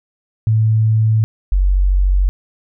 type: tone pair in turn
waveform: sine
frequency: 110 / 46.89 Hz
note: A2 / F#1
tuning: 0 / +24 cents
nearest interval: octave + minor third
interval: 1476 cents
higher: first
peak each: -10 dBFS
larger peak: neither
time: 0.47-1.24 / 1.52-2.29 s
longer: neither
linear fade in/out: 0 ms
effects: none